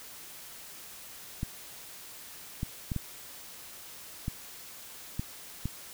clicks, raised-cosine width 5 ms, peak -19 dBFS, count 7, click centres 1.431 / 2.631 / 2.918 / 2.963 / 4.281 / 5.195 / 5.656 s, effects white hiss -47 dBFS RMS until 5.93 s

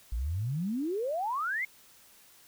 sine exponential sweep, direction up, 51.8 to 2200 Hz, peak -29 dBFS, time 0.12-1.65 s, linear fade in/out 5 ms, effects white hiss -58 dBFS RMS until 2.47 s

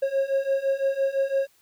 triangle beating tone pair, 540 / 545.9 Hz, C#5 / C#5, -45 / -27 cents, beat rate 5.9 Hz, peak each -24 / -22 dBFS, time 0.02-1.47 s, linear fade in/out 10 ms, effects white hiss -62 dBFS RMS until 1.61 s

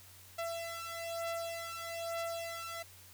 sawtooth beating tone pair, 670 / 671.1 Hz, E5 / E5, +28 / +31 cents, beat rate 1.1 Hz, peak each -37 / -37 dBFS, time 0.38-2.83 s, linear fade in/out 10 ms, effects added 92 Hz sine -60 dBFS peak until 3.13 s + white hiss -57 dBFS RMS until 3.13 s

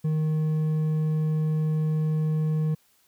triangle tone with hard clipping, 155.56 Hz, D#3, in tune, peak -23 dBFS, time 0.04-2.75 s, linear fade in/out 10 ms, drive 7 dB, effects white hiss -64 dBFS RMS until 3.07 s

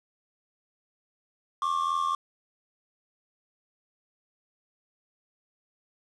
triangle tone pair together, 1086.2 / 1170 Hz, C#6 / D6, -36 / -7 cents, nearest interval minor second, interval 129 cents, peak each -26 dBFS, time 1.62-2.15 s, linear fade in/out 2 ms, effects resampled to 22050 Hz + 8-bit

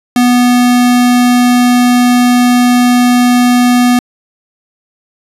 square tone, 245.6 Hz, B3, 9 cents flat, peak -6 dBFS, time 0.16-3.99 s, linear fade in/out 2 ms, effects resampled to 32000 Hz

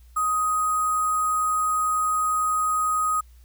sine tone with sample-and-hold, 1251 Hz, D#6, 9 cents sharp, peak -20 dBFS, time 0.16-3.21 s, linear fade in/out 10 ms, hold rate 8820 Hz, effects added 60 Hz sine -47 dBFS peak until 3.44 s + white hiss -63 dBFS RMS until 3.44 s

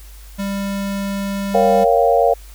square tone, 198.1 Hz, G3, 18 cents sharp, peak -21 dBFS, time 0.38-1.85 s, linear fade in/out 20 ms
sine chord, G half-diminished seventh, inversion first, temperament equal, 466.2 / 554.4 / 698.5 / 784 Hz, Bb4 / Db5 / F5 / G5, 0 / 0 / 0 / 0 cents, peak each -16 / -16 / -15 / -20 dBFS, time 1.54-2.34 s, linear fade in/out 10 ms
effects added 50 Hz sine -36 dBFS peak until 2.54 s + white hiss -46 dBFS RMS until 2.54 s

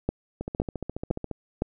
two click trains, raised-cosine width 2 ms, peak -18 / -11 dBFS, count 14 / 4, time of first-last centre 0.41-1.313 / 0.09-1.621 s, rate 14.4 / 1.96 Hz, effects none

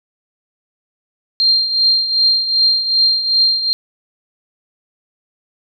sine tone with tremolo, 4186 Hz, C8, in tune, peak -8 dBFS, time 1.4-3.73 s, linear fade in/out 0 ms, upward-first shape triangle, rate 2.6 Hz, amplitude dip 70%, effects none

